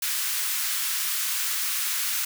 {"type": "high-pass noise", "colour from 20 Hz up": "white", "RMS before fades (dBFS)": -27, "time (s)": [0.02, 2.25], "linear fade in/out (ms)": 5, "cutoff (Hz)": 1200, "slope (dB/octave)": 24, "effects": []}